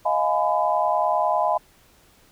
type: chord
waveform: sine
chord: F half-diminished seventh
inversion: third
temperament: just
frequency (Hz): 628.6 / 698.5 / 838.1 / 1005.8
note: Eb5 / F5 / Ab5 / Cb6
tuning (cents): +18 / 0 / +16 / +31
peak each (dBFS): -24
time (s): 0.05-1.58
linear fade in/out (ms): 10
effects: pink hiss -56 dBFS RMS until 2.31 s